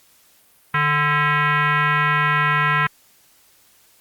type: tone with frequency modulation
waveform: sine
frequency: 150.1 Hz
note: D3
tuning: 38 cents sharp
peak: -15 dBFS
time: 0.74-2.87 s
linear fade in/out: 5 ms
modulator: 590 Hz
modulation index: 3.6
effects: white hiss -55 dBFS RMS until 4 s + Opus 48 kbps